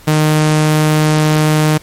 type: tone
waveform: sawtooth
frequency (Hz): 153.8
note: D#3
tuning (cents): -20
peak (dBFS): -5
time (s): 0.07-1.78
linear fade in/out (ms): 10
effects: pink hiss -41 dBFS RMS until 1.82 s + MP3 64 kbps